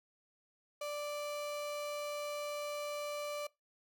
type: tone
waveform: 35% pulse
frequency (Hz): 587.3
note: D5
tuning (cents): 0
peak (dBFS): -36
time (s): 0.81-3.47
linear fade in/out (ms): 5
effects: noise-tail reverb RT60 0.2 s tail -22 dB re dry